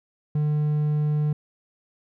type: tone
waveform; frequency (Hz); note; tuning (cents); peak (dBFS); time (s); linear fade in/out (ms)
triangle; 150; D3; +37; -18; 0.35-1.33; 5
effects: none